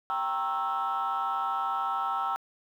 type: chord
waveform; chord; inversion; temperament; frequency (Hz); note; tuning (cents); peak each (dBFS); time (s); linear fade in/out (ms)
sine; G diminished seventh; none; equal with one note detuned; 784 / 932.3 / 1085.3 / 1318.5; G5 / Bb5 / Db6 / Fb6; 0 / 0 / -37 / 0; -31 / -33 / -34 / -29; 0.1-2.36; 0
effects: tanh soft clip ceiling -22 dBFS + 10-bit